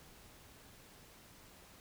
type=silence; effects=pink hiss -59 dBFS RMS until 1.8 s